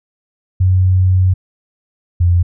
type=tone pair in turn; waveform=sine; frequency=92.7 / 87.5 Hz; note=F#2 / F2; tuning=+4 / +4 cents; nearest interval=minor second; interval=100 cents; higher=first; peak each=-8 dBFS; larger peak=neither; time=0.6-1.34 / 2.2-2.43 s; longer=first; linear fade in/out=10 ms; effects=none